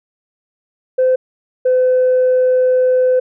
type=tone pair in turn; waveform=sine; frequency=514 / 508.7 Hz; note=C5 / C5; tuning=-31 / -49 cents; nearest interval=unison; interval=18 cents; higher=first; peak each=-8 dBFS; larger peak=neither; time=0.98-1.16 / 1.65-3.2 s; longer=second; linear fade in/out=10 ms; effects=tanh soft clip ceiling -7 dBFS